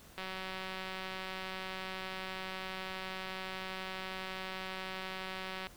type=click train; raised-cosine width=0.3 ms; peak=-25 dBFS; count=1033; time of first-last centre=0.18-5.669 s; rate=188 Hz; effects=pink hiss -57 dBFS RMS until 5.76 s